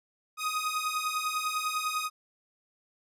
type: beating tone pair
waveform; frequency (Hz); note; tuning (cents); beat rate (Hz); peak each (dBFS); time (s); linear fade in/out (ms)
sawtooth; 1244.5 / 1254.5; D#6 / D#6; 0 / +14; 10; -29 / -28; 0.37-2.1; 50
effects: resampled to 32000 Hz